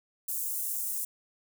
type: high-pass noise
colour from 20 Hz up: white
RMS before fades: -33 dBFS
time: 0.28-1.05 s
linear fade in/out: 5 ms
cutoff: 7800 Hz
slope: 24 dB/octave
effects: none